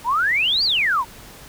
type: exponential two-way sweep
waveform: sine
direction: up then down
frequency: 880 to 4823 to 880 Hz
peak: -16 dBFS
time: 0.04-1.05 s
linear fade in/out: 50 ms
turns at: 0.64 s
effects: pink hiss -42 dBFS RMS until 1.48 s